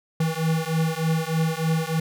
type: beating tone pair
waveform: square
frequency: 159.6 / 162.9 Hz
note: D#3 / E3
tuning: +44 / -20 cents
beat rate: 3.3 Hz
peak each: -25 dBFS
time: 0.2-2 s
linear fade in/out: 5 ms
effects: none